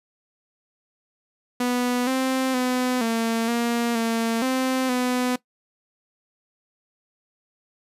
sawtooth tone with pitch steps, 246.5 / 261.6 / 252.1 / 227.9 / 235.8 / 228.2 / 259.8 / 250 Hz, B3 / C4 / B3 / A#3 / A#3 / A#3 / C4 / B3, -3 / 0 / +36 / -39 / +20 / -37 / -12 / +21 cents, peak -17 dBFS, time 1.6-5.36 s, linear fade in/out 5 ms, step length 470 ms, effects noise-tail reverb RT60 0.1 s tail -19 dB re dry + resampled to 32000 Hz

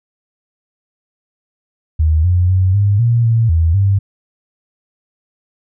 sine tone with pitch steps, 78.4 / 89.4 / 93.3 / 101.4 / 117.8 / 114.4 / 81.9 / 98.7 Hz, D#2 / F2 / F#2 / G#2 / A#2 / A#2 / E2 / G2, +14 / +41 / +15 / -41 / +19 / -32 / -11 / +12 cents, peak -9 dBFS, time 1.99-3.99 s, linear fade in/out 10 ms, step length 250 ms, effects none

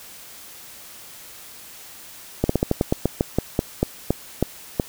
slowing click train, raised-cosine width 2 ms, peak -4 dBFS, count 15, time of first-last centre 2.44-4.798 s, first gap 54 ms, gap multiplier 1.16, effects white hiss -42 dBFS RMS until 4.88 s

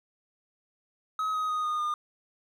triangle tone with pitch steps, 1274 / 1258.6 / 1243.5 / 1228.5 / 1213.7 Hz, D#6 / D#6 / D#6 / D#6 / D#6, +41 / +19 / -1 / -22 / -43 cents, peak -25 dBFS, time 1.19-1.94 s, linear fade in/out 2 ms, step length 150 ms, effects none

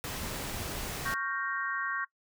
pink noise, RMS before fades -37 dBFS, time 0.04-1.14 s, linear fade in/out 0 ms
sine chord, G half-diminished seventh, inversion second, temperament equal, 1108.7 / 1396.9 / 1568 / 1864.7 Hz, Db6 / F6 / G6 / Bb6, 0 / 0 / 0 / 0 cents, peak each -35 / -40 / -35 / -37 dBFS, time 1.05-2.05 s, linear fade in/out 10 ms
effects noise-tail reverb RT60 0.1 s tail -20 dB re dry

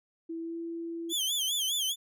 sine tone with pitch glide, 329.6 to 334.4 Hz, E4 to E4, 0 to +25 cents, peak -34 dBFS, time 0.29-1.13 s, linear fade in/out 10 ms, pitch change +25 cents, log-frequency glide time 0.4-0.57 s
sawtooth tone with vibrato, 3265 Hz, G#7, 30 cents flat, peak -25 dBFS, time 1.09-1.96 s, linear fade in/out 50 ms, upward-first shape sine, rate 4.9 Hz, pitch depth 130 cents each way
effects none

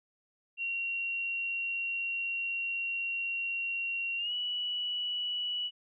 sine tone with pitch glide, 2748 to 2945 Hz, F7 to F#7, -29 to -9 cents, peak -31 dBFS, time 0.57-5.71 s, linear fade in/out 50 ms, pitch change +120 cents, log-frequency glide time 4.17-4.33 s, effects none

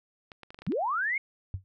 clicks, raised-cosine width 0.3 ms, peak -29 dBFS, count 8, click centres 0.318 / 0.433 / 0.505 / 0.545 / 0.589 / 0.62 / 0.666 / 0.721 s
sine linear sweep, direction up, 128.4 to 2217 Hz, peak -26 dBFS, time 0.67-1.18 s, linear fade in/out 5 ms
sine tone with exponential decay, 94.8 Hz, F#2, 43 cents sharp, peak -26 dBFS, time 1.54-1.64 s, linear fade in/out 0 ms, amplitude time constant 21 ms
effects none

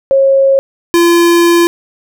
sine / square tone pair in turn, 543 / 342.1 Hz, C#5 / F4, -36 / -36 cents, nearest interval minor sixth, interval 800 cents, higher first, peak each -5 / -6 dBFS, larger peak first, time 0.11-0.59 / 0.94-1.67 s, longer second, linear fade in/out 0 ms, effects none

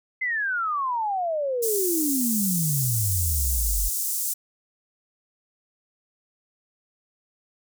sine exponential sweep, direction down, 2084 to 42.67 Hz, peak -23 dBFS, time 0.21-3.89 s, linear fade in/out 10 ms
pink high-pass noise, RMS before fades -27 dBFS, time 1.62-4.34 s, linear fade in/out 10 ms, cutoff 7100 Hz, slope 24 dB/octave
effects none

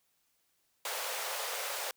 pink high-pass noise, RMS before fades -37 dBFS, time 0.85-1.91 s, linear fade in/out 2 ms, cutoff 470 Hz, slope 48 dB/octave, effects white hiss -75 dBFS RMS until 1.96 s

